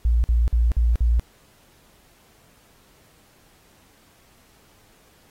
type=tone bursts; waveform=sine; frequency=58.3 Hz; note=A#1; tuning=1 cent sharp; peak=-15 dBFS; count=5; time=0.05-1.196 s; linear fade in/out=0 ms; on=190 ms; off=49 ms; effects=pink hiss -57 dBFS RMS until 5.3 s + AAC 48 kbps